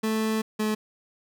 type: tone pair in turn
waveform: 30% pulse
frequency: 219.3 / 214.9 Hz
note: A3 / A3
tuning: -6 / -41 cents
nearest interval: unison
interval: 35 cents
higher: first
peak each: -21 dBFS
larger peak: neither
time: 0.03-0.42 / 0.59-0.75 s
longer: first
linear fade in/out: 10 ms
effects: none